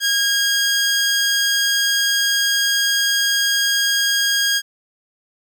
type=tone; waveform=15% pulse; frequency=1629 Hz; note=G#6; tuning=34 cents flat; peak=-9 dBFS; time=0-4.62 s; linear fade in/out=50 ms; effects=none